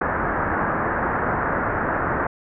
white low-pass noise, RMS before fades -23 dBFS, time 0.01-2.27 s, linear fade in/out 5 ms, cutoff 1700 Hz, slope 48 dB/octave, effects none

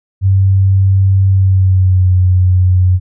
sine tone with pitch glide, 96.4 to 91.57 Hz, G2 to F#2, -28 to -17 cents, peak -6 dBFS, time 0.21-3 s, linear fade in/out 50 ms, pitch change -89 cents, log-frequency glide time 1.28-2.12 s, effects none

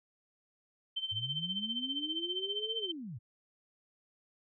sine tone with tremolo, 3100 Hz, G7, 20 cents flat, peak -31 dBFS, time 0.96-2.92 s, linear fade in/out 10 ms, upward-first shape sine, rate 15 Hz, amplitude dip 80%
sine linear two-way sweep, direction up then down, 98 to 459.4 to 98 Hz, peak -40 dBFS, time 1.11-3.19 s, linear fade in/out 20 ms, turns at 2.77 s
effects none

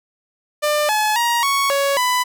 sawtooth tone with pitch steps, 597 / 854 / 945 / 1111 / 558 / 997 Hz, D5 / G#5 / A#5 / C#6 / C#5 / B5, +28 / +48 / +23 / +4 / +11 / +16 cents, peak -12 dBFS, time 0.62-2.24 s, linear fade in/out 20 ms, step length 270 ms, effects none

